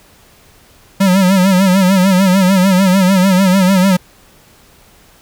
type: tone with vibrato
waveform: square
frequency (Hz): 188.7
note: F#3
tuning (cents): +34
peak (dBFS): -8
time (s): 1-3.97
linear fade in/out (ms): 10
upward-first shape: sine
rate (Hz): 6.7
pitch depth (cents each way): 86
effects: pink hiss -46 dBFS RMS until 5.21 s